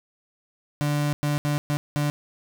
35% pulse tone bursts at uneven times, 146.83 Hz, D3, in tune, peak -20 dBFS, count 5, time 0.81-1.13 / 1.23-1.38 / 1.45-1.58 / 1.7-1.77 / 1.96-2.1 s, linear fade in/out 0 ms, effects none

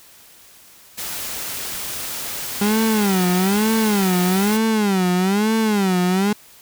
white noise, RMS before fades -28 dBFS, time 0.97-4.58 s, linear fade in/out 20 ms
35% pulse tone with vibrato, 200 Hz, G3, 35 cents sharp, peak -14 dBFS, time 2.61-6.33 s, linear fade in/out 5 ms, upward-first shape sine, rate 1.1 Hz, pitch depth 190 cents each way
effects white hiss -47 dBFS RMS until 6.61 s

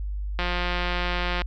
click train, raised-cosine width 0.3 ms, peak -11 dBFS, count 183, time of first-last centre 0.39-1.418 s, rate 177 Hz, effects added 50 Hz sine -27 dBFS peak until 1.46 s + low-pass 5000 Hz 12 dB/octave

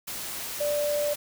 sine tone in noise, 587.3 Hz, D5, in tune, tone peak -24 dBFS, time 0.6-1.14 s, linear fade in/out 10 ms, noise white, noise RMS -35 dBFS, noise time 0.07-1.16 s, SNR +8 dB, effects none

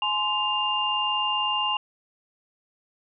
sine tone cluster, 845 / 1041 / 2802 Hz, G#5 / C6 / F7, +30 / -9 / +5 cents, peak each -29 / -28 / -25 dBFS, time 0.02-1.77 s, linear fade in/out 2 ms, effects none

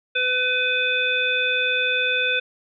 harmonic tone, 503 Hz, B4, 32 cents sharp, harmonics 1 / 3 / 5 / 7, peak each -28 / -24 / -22 / -26 dBFS, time 0.15-2.4 s, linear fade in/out 10 ms, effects none

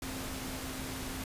sine tone in noise, 262 Hz, C4, 2 cents sharp, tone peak -43 dBFS, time 0.02-1.24 s, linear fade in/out 2 ms, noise pink, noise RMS -40 dBFS, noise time 0.02-1.24 s, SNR -6 dB, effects resampled to 32000 Hz

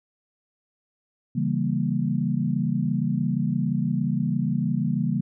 sine chord, C# diminished seventh, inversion none, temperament equal, 138.59 / 164.81 / 196 / 233.1 Hz, C#3 / E3 / G3 / Bb3, 0 / 0 / 0 / 0 cents, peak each -27 dBFS, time 1.35-5.21 s, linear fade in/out 10 ms, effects none

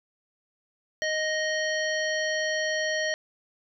harmonic tone with a mistuned harmonic, 622.3 Hz, D#5, in tune, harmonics 1 / 3 / 5 / 7 / 9, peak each -29 / -28 / -36 / -37 / -38 dBFS, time 1.02-3.14 s, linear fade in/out 0 ms, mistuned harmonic 9, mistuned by +28 cents, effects none

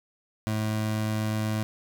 25% pulse tone, 108.3 Hz, A2, 27 cents flat, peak -22 dBFS, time 0.47-1.63 s, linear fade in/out 0 ms, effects none

